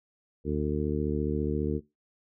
harmonic tone, 74.7 Hz, D2, 30 cents sharp, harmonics 1 / 2 / 3 / 4 / 5 / 6, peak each -33 / -33 / -33 / -33 / -33 / -33 dBFS, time 0.44-1.81 s, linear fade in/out 50 ms, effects noise-tail reverb RT60 0.2 s tail -19 dB re dry

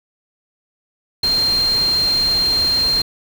sine tone in noise, 4186 Hz, C8, in tune, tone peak -14 dBFS, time 1.23-3.02 s, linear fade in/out 5 ms, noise pink, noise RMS -28 dBFS, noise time 1.23-3.02 s, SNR +11 dB, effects none

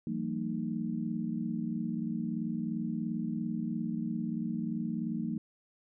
sine tone cluster, 167.4 / 190.4 / 227.8 / 306.2 Hz, E3 / F#3 / A#3 / D#4, +27 / +50 / -40 / -28 cents, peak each -38 / -38 / -34 / -40 dBFS, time 0.07-5.38 s, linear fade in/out 2 ms, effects none

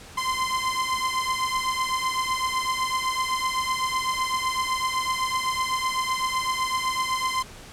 sawtooth beating tone pair, 1032 / 1039.9 Hz, C6 / C6, -24 / -11 cents, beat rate 7.9 Hz, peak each -23 dBFS, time 0.17-7.43 s, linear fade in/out 10 ms, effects pink hiss -44 dBFS RMS until 7.72 s + low-pass 10000 Hz 12 dB/octave

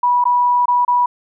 sine tone with dropouts, 977 Hz, B5, 19 cents flat, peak -11 dBFS, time 0.03-1.06 s, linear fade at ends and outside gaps 5 ms, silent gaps 0.241-0.253 / 0.657-0.681 / 0.85-0.879 s, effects none

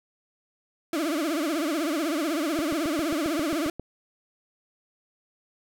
35% pulse tone with vibrato, 311.1 Hz, D#4, in tune, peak -23 dBFS, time 0.93-3.7 s, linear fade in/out 2 ms, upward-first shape triangle, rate 16 Hz, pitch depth 210 cents each way
click train, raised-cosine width 2 ms, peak -21 dBFS, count 10, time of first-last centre 2.59-3.796 s, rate 7.46 Hz
effects none

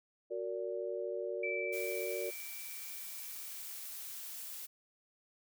sine chord, Gb augmented, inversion none, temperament just, 370 / 462.5 / 578.1 Hz, Gb4 / Bb4 / D5, 0 / -14 / -27 cents, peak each -40 dBFS, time 0.3-2.31 s, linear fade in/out 20 ms
sine tone with exponential decay, 2324 Hz, D7, 19 cents flat, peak -35 dBFS, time 1.43-4.24 s, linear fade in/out 5 ms, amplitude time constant 610 ms
blue noise, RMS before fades -45 dBFS, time 1.72-4.67 s, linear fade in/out 20 ms
effects none

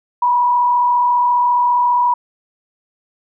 sine tone with frequency modulation, 974 Hz, B5, 24 cents flat, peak -11 dBFS, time 0.22-2.14 s, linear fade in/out 5 ms, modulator 34.7 Hz, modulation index 0.64, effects none

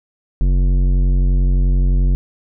sine tone with tanh clipping, 45.77 Hz, F#1, 18 cents flat, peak -13 dBFS, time 0.41-2.15 s, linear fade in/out 0 ms, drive 13 dB, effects none

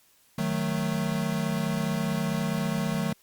square chord, D# diminished, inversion none, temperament equal, 155.56 / 185 / 220 Hz, D#3 / F#3 / A3, 0 / 0 / 0 cents, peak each -31 dBFS, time 0.38-3.13 s, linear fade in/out 5 ms, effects white hiss -62 dBFS RMS until 3.22 s + Opus 48 kbps

